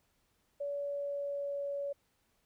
sine tone with pitch glide, 570 to 565.1 Hz, C#5 to C#5, +48 to +33 cents, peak -34 dBFS, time 0.6-1.93 s, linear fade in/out 10 ms, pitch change -15 cents, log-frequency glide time 0.77-1.63 s, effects pink hiss -75 dBFS RMS until 2.45 s

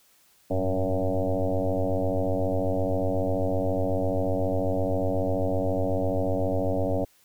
sine tone with frequency modulation, 279.5 Hz, C#4, 14 cents sharp, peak -22 dBFS, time 0.5-7.05 s, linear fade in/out 10 ms, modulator 94.5 Hz, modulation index 4.2, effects white hiss -61 dBFS RMS until 7.24 s

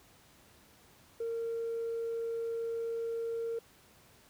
triangle tone with tanh clipping, 460 Hz, A#4, 23 cents flat, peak -33 dBFS, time 1.2-3.59 s, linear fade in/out 5 ms, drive 5 dB, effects pink hiss -61 dBFS RMS until 4.29 s + high-pass 60 Hz 12 dB/octave

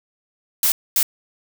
blue noise bursts at uneven times, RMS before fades -17 dBFS, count 2, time 0.63-0.72 / 0.96-1.03 s, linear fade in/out 2 ms, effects none

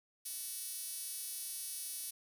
5% pulse tone with high-pass filter, 377.4 Hz, F#4, 34 cents sharp, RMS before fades -43 dBFS, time 0.25-2.11 s, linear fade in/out 10 ms, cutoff 8100 Hz, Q 2.4, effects none

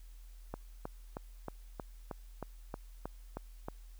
click train, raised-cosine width 1 ms, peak -25 dBFS, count 11, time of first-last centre 0.54-3.685 s, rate 3.18 Hz, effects added 41 Hz sine -49 dBFS peak until 3.99 s + white hiss -67 dBFS RMS until 3.99 s

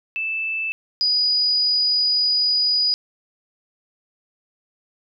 sine tone pair in turn, 2637 / 4928 Hz, E7 / D#8, 0 / -17 cents, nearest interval major seventh, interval 1083 cents, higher second, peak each -22 / -16 dBFS, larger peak second, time 0.16-0.72 / 1.01-2.94 s, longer second, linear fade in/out 0 ms, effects none

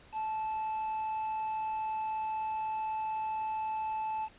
triangle tone with quantisation, 872 Hz, A5, 16 cents flat, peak -30 dBFS, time 0.12-4.29 s, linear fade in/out 50 ms, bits 8, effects pink hiss -58 dBFS RMS until 4.38 s + resampled to 8000 Hz

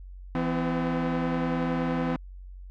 sawtooth tone pair together, 166.41 / 254.9 Hz, E3 / C4, +17 / -45 cents, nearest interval perfect fifth, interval 738 cents, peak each -25 / -23 dBFS, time 0.35-2.16 s, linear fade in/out 0 ms, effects added 46 Hz sine -40 dBFS peak until 2.7 s + low-pass 2000 Hz 12 dB/octave

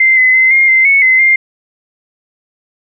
sine tone with pitch steps, 2083 / 2031 / 2058 / 2127 / 2077 / 2209 / 2051 / 2108 Hz, C7 / B6 / C7 / C7 / C7 / C#7 / C7 / C7, -8 / +48 / -29 / +28 / -13 / -7 / -35 / +12 cents, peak -5 dBFS, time 0-1.36 s, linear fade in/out 5 ms, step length 170 ms, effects none

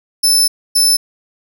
25% pulse tone bursts at uneven times, 5274 Hz, E8, in tune, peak -4 dBFS, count 2, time 0.23-0.48 / 0.75-0.97 s, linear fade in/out 10 ms, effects none

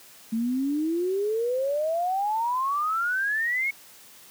sine exponential sweep, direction up, 220 to 2217 Hz, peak -23 dBFS, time 0.32-3.71 s, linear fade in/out 10 ms, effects white hiss -50 dBFS RMS until 4.3 s + high-pass 100 Hz 12 dB/octave

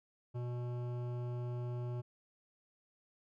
sine tone with hard clipping, 122 Hz, B2, 21 cents flat, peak -39 dBFS, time 0.34-2.02 s, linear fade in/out 20 ms, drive 14 dB, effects none

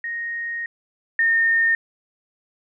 sine tone pair in turn, 1864.7 / 1828.4 Hz, A#6 / A#6, 0 / -34 cents, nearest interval unison, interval 34 cents, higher first, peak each -25 / -15 dBFS, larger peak second, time 0.04-0.66 / 1.19-1.75 s, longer first, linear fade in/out 2 ms, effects none

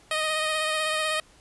10% pulse tone with vibrato, 622.3 Hz, D#5, in tune, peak -16 dBFS, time 0.11-1.2 s, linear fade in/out 2 ms, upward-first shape triangle, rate 16 Hz, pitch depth 26 cents each way, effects pink hiss -56 dBFS RMS until 1.4 s + resampled to 24000 Hz

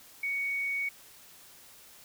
sine tone, 2233 Hz, C#7, 12 cents sharp, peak -29 dBFS, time 0.23-0.89 s, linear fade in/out 5 ms, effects white hiss -54 dBFS RMS until 2.04 s

